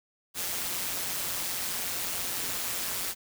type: noise with amplitude modulation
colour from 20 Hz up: white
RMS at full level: -30 dBFS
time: 0.34-3.15 s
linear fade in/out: 50 ms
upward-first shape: sine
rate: 181 Hz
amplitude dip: 55%
effects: none